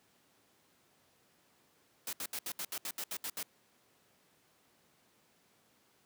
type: noise bursts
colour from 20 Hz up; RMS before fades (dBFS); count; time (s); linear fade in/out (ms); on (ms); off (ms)
white; -39; 11; 2.07-3.429; 2; 59; 71
effects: pink hiss -69 dBFS RMS until 6.05 s + high-pass 150 Hz 12 dB/octave